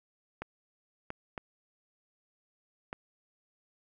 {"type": "clicks", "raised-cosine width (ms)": 0.5, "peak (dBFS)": -22, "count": 4, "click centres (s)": [0.42, 1.104, 1.378, 2.929], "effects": []}